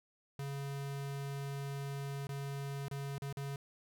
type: tone with dropouts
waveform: square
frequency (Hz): 139.5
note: C#3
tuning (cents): +11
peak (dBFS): -39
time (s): 0.39-3.56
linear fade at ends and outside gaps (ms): 2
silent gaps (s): 2.27-2.29 / 2.883-2.912 / 3.182-3.22 / 3.327-3.37
effects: none